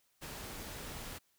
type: noise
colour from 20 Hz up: pink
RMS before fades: -45 dBFS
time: 0.21-1.19 s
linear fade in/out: 20 ms
effects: white hiss -74 dBFS RMS until 1.38 s